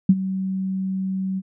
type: tone with ADSR envelope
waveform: sine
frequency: 190 Hz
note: F#3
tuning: 46 cents sharp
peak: -7 dBFS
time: 0.09-1.42 s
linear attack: 5 ms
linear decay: 47 ms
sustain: -15 dB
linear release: 41 ms
effects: none